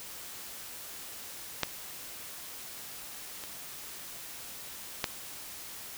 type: clicks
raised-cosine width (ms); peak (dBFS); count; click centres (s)
0.2; -9 / -23 / -10; 3; 1.633 / 3.438 / 5.042
effects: white hiss -44 dBFS RMS until 5.97 s